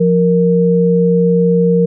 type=tone pair together; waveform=sine; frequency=175.23 / 466.2 Hz; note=F3 / A#4; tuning=+6 / 0 cents; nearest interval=octave + perfect fourth; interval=1694 cents; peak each=-11 dBFS; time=0-1.86 s; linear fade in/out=10 ms; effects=none